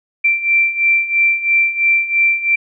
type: beating tone pair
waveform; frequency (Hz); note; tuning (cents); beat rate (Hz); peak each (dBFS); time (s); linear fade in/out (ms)
sine; 2349 / 2352; D7 / D7; 0 / +2; 3; -17 / -13; 0.24-2.56; 10
effects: none